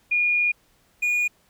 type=tone pair in turn; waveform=sine / triangle; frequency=2434 / 2444 Hz; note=D#7 / D#7; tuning=-39 / -32 cents; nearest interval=unison; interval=7 cents; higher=second; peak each=-18 dBFS; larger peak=neither; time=0.11-0.52 / 1.02-1.28 s; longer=first; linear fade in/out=10 ms; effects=pink hiss -62 dBFS RMS until 1.49 s